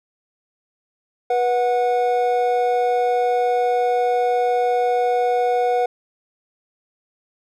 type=tone pair together; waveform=triangle; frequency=487.7 / 733.4 Hz; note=B4 / F#5; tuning=-22 / -15 cents; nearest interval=perfect fifth; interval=707 cents; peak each=-17 dBFS; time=1.3-5.86 s; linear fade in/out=5 ms; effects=none